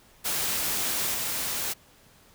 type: noise with level steps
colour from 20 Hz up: white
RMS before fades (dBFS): -28 / -30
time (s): 0.24-1.74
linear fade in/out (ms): 20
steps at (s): 1.14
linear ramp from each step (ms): 5
effects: pink hiss -57 dBFS RMS until 2.34 s